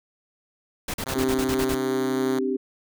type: noise bursts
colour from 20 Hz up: pink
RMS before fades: -29 dBFS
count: 9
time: 0.88-1.748 s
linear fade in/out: 5 ms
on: 60 ms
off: 41 ms
type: tone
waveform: 5% pulse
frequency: 131.3 Hz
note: C3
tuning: 6 cents sharp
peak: -19 dBFS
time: 1.06-2.39 s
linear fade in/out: 2 ms
type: chord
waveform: sine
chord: C suspended second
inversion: none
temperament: equal with one note detuned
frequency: 261.6 / 293.7 / 390.9 Hz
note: C4 / D4 / G4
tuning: 0 / 0 / -5 cents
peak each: -26 / -31 / -25 dBFS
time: 1.15-2.57 s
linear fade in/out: 10 ms
effects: none